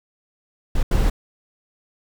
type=noise bursts at uneven times; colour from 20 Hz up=brown; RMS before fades=-17 dBFS; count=2; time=0.75-0.83 / 0.91-1.1 s; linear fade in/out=5 ms; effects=none